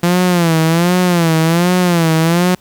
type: tone with vibrato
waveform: sawtooth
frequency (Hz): 170.7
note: F3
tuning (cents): -39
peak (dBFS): -6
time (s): 0.03-2.55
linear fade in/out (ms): 5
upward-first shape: sine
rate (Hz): 1.3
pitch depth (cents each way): 110
effects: pink hiss -49 dBFS RMS until 2.6 s